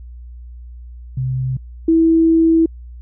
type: tone pair in turn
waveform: sine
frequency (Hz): 129.7 / 326.8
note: C3 / E4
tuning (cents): -15 / -15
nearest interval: octave + major third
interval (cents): 1600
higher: second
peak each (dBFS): -17 / -9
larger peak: second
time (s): 1.17-1.57 / 1.88-2.66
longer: second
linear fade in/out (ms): 5
effects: added 60 Hz sine -32 dBFS peak until 3.01 s